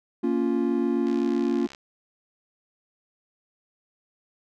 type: chord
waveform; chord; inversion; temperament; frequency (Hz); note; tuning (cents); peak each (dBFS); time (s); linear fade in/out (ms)
triangle; Bb minor; none; equal with one note detuned; 233.1 / 280.4 / 349.2; Bb3 / Db4 / F4; 0 / +20 / 0; -24; 0.23-1.67; 10
type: click train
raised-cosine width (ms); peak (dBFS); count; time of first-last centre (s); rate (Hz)
0.2; -26; 47; 1.07-1.748; 67.8
effects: none